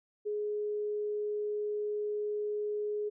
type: tone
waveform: sine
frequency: 418.5 Hz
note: G#4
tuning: 13 cents sharp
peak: -31 dBFS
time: 0.25-3.1 s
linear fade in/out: 20 ms
effects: none